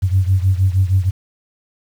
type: beating tone pair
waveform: sine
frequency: 92.5 / 98.9 Hz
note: F#2 / G2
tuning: 0 / +16 cents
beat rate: 6.4 Hz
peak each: -13 / -16 dBFS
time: 0.02-1.11 s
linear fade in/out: 20 ms
effects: tanh soft clip ceiling -4 dBFS + 7-bit